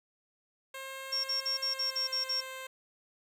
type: tone with pitch glide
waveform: 10% pulse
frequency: 534 to 523.9 Hz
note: C5 to C5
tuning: +35 to +2 cents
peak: -32 dBFS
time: 0.74-2.67 s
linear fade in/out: 5 ms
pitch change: -33 cents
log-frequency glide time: 1.65-2.1 s
type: tone bursts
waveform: sine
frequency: 5510 Hz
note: F8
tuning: 24 cents flat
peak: -29 dBFS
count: 8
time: 1.12-2.409 s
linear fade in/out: 10 ms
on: 120 ms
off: 47 ms
effects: none